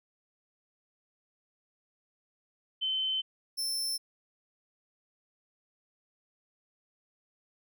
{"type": "tone pair in turn", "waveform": ["sine", "sawtooth"], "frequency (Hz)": [3070, 5335], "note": ["G7", "E8"], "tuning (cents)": [-37, 20], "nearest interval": "minor seventh", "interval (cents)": 957, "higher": "second", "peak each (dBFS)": -28, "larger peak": "neither", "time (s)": [[2.81, 3.22], [3.57, 3.98]], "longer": "neither", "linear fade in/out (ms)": 20, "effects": []}